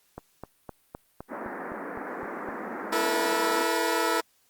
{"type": "click train", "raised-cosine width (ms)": 1, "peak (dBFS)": -23, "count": 10, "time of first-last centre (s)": [0.18, 2.488], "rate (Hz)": 3.9}
{"type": "band-pass noise", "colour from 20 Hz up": "pink", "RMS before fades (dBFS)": -36, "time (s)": [1.28, 3.66], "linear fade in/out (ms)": 50, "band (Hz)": [210, 1900], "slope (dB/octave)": 48}
{"type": "chord", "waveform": "15% pulse", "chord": "E suspended fourth", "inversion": "none", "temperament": "equal with one note detuned", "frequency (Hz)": [329.6, 440, 481.5], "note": ["E4", "A4", "B4"], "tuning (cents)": [0, 0, -44], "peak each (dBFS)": -22, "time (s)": [2.92, 4.21], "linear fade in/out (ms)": 10}
{"effects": ["white hiss -66 dBFS RMS until 4.49 s", "Opus 48 kbps"]}